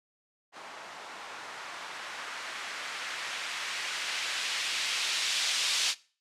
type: noise with low-pass filter sweep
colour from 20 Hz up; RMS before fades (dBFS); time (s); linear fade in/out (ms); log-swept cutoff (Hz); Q
violet; -34; 0.52-5.95; 50; 860 to 3900; 0.99
effects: noise-tail reverb RT60 0.4 s tail -21 dB re dry + low-pass 9000 Hz 12 dB/octave

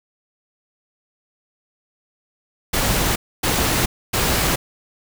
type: noise bursts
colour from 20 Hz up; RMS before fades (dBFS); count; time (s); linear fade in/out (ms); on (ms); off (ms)
pink; -19; 3; 2.73-4.56; 10; 430; 270
effects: none

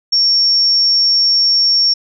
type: tone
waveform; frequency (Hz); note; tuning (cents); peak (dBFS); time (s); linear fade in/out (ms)
sine; 5490; F8; -31; -9; 0.12-1.94; 10
effects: none

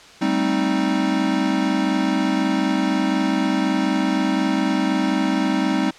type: chord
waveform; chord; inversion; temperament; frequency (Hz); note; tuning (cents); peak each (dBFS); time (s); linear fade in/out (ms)
square; A half-diminished seventh; third; equal; 196 / 220 / 261.6 / 311.1; G3 / A3 / C4 / Eb4; 0 / 0 / 0 / 0; -24 / -29 / -23 / -23; 0.21-5.91; 10
effects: white hiss -44 dBFS RMS until 5.98 s + low-pass 5000 Hz 12 dB/octave

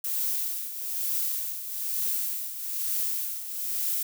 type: noise with tremolo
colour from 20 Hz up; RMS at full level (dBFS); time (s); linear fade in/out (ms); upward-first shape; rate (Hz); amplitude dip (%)
violet; -27; 0.04-4.03; 5; triangle; 1.1; 70
effects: none

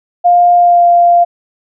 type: tone with pitch glide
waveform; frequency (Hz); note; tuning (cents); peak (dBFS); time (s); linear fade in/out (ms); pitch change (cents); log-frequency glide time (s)
sine; 704 to 695.1; F5 to F5; +14 to -8; -4; 0.24-1.25; 20; -22; 0.56-0.85
effects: none

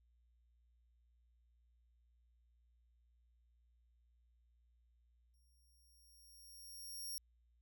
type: tone with exponential growth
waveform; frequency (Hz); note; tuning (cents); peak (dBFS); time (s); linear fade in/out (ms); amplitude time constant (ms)
15% pulse; 5580; F8; -2; -36; 5.34-7.18; 0; 400
effects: added 59 Hz sine -70 dBFS peak until 7.61 s

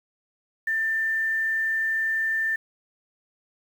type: tone with quantisation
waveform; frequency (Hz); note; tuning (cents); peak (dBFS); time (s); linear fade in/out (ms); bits
sine; 1786; A6; +25; -22; 0.67-2.56; 5; 8
effects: none

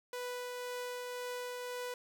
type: tone with tremolo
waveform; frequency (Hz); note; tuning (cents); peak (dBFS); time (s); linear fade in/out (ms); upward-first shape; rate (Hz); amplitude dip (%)
sawtooth; 493.9; B4; 0; -34; 0.13-1.94; 2; triangle; 1.9; 25
effects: none

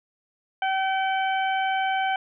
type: harmonic tone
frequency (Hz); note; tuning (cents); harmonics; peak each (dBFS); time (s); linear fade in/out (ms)
767; G5; -38; 1 / 2 / 3 / 4; -23 / -29 / -33 / -35; 0.62-2.16; 2
effects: none

